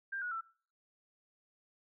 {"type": "tone with pitch steps", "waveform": "sine", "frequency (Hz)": [1589, 1457.1, 1336.2], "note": ["G6", "F#6", "E6"], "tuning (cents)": [23, -27, 23], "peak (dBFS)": -36, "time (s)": [0.12, 0.411], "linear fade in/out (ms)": 10, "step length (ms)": 97, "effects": ["noise-tail reverb RT60 0.5 s tail -23 dB re dry"]}